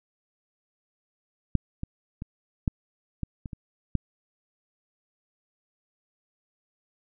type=clicks; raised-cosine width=5 ms; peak=-8 / -19 / -22 / -11 / -17 / -23 / -24 / -11 dBFS; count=8; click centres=1.553 / 1.834 / 2.221 / 2.678 / 3.233 / 3.458 / 3.532 / 3.953 s; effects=none